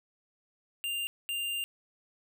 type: tone bursts at uneven times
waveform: square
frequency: 2794 Hz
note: F7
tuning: in tune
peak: -32 dBFS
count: 2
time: 0.84-1.07 / 1.29-1.64 s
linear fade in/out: 0 ms
effects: none